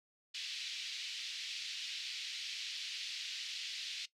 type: band-pass noise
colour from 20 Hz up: white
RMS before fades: -43 dBFS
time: 0.34-4.06 s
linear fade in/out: 10 ms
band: 2500 to 4600 Hz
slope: 24 dB/octave
effects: noise-tail reverb RT60 0.1 s tail -17 dB re dry